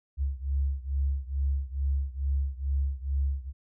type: beating tone pair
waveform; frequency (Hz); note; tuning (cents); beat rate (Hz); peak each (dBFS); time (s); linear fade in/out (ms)
sine; 68 / 70.3; C#2 / C#2; -33 / +25; 2.3; -28 / -30; 0.17-3.53; 50
effects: none